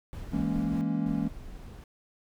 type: noise with tremolo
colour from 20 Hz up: brown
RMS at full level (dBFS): -38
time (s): 0.13-0.81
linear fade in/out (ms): 0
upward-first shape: triangle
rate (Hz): 5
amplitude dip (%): 30
type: chord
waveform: triangle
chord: A# half-diminished seventh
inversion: second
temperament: equal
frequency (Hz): 164.81 / 207.7 / 233.1 / 277.2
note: E3 / G#3 / A#3 / C#4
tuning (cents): 0 / 0 / 0 / 0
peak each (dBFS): -30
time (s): 0.32-1.29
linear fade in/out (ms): 20
type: noise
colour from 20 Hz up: brown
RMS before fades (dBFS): -43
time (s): 1.06-1.84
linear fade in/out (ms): 2
effects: none